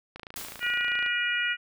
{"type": "click train", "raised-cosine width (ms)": 0.3, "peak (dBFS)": -24, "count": 26, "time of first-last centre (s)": [0.16, 1.063], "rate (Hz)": 27.7}
{"type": "noise with exponential decay", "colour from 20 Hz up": "white", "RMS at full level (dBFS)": -36, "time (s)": [0.36, 1.1], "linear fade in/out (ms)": 1, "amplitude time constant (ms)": 160}
{"type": "harmonic tone", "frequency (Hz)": 481.7, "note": "B4", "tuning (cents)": -43, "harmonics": [3, 4, 5, 6], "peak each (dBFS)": [-29, -30, -31, -32], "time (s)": [0.6, 1.57], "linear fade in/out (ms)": 50}
{"effects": []}